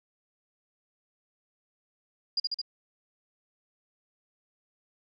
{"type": "tone with echo", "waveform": "sine", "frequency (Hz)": 4847, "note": "D#8", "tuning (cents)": -46, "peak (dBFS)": -24, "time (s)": [2.37, 2.4], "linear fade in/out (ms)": 5, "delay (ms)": 72, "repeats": 3, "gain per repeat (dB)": -2, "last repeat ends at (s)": 2.616, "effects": []}